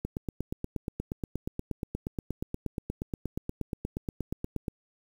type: click train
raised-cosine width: 3 ms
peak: -19 dBFS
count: 40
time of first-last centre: 0.05-4.682 s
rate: 8.42 Hz
effects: 8-bit